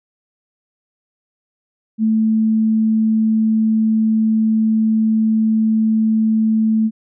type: tone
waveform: sine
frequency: 220 Hz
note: A3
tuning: in tune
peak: -12 dBFS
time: 1.98-6.91 s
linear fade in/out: 50 ms
effects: none